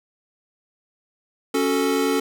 square chord, F# minor, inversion second, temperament equal, 277.2 / 370 / 440 Hz, C#4 / F#4 / A4, 0 / 0 / 0 cents, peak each -23 / -27 / -23 dBFS, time 1.54-2.2 s, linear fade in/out 5 ms, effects none

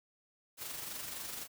white noise with amplitude modulation, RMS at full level -41 dBFS, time 0.57-1.48 s, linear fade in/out 50 ms, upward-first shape sine, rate 23.8 Hz, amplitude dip 40%, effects none

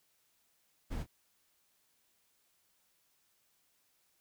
brown noise with echo, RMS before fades -38 dBFS, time 0.9-1.04 s, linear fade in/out 20 ms, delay 26 ms, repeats 1, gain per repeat -11 dB, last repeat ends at 1.066 s, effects white hiss -74 dBFS RMS until 4.2 s

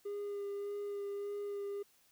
triangle tone with vibrato, 405.5 Hz, G#4, 41 cents flat, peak -35 dBFS, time 0.05-1.83 s, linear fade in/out 10 ms, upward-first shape sine, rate 1.7 Hz, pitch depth 15 cents each way, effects tanh soft clip ceiling -31 dBFS + white hiss -69 dBFS RMS until 2.11 s

